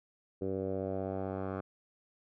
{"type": "tone with low-pass filter sweep", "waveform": "10% pulse", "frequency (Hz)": 95.7, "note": "G2", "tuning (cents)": -41, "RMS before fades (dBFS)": -36, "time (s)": [0.41, 1.61], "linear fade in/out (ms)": 10, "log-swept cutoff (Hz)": [430, 1100], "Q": 2.6, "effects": []}